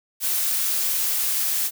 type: noise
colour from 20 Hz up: blue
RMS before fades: -23 dBFS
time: 0.2-1.71 s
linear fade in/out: 50 ms
effects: none